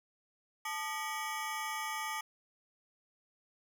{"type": "ring-modulated tone", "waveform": "25% pulse", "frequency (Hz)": 1046.5, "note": "C6", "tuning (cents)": 0, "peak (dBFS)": -29, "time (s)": [0.65, 2.21], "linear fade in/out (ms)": 5, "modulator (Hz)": 171, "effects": []}